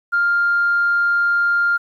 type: tone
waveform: sine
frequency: 1400 Hz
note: F6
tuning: 4 cents sharp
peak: -13 dBFS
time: 0.12-1.78 s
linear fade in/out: 20 ms
effects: tanh soft clip ceiling -9 dBFS + 9-bit